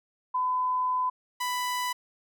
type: tone pair in turn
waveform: sine / sawtooth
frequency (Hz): 1009 / 992.8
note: B5 / B5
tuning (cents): +37 / +9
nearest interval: unison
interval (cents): 28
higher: first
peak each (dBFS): -24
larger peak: neither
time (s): 0.34-1.1 / 1.4-1.93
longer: first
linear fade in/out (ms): 10
effects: none